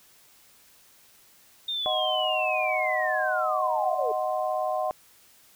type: linear sweep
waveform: sine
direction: down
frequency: 3663 to 416.6 Hz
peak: -27 dBFS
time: 1.68-4.12 s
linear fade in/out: 5 ms
type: chord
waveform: sine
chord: C diminished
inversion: first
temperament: equal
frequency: 622.3 / 740 / 1046.5 Hz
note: Eb5 / Gb5 / C6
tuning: 0 / 0 / 0 cents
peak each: -28 / -28 / -33 dBFS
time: 1.86-4.91 s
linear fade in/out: 0 ms
effects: white hiss -57 dBFS RMS until 5.55 s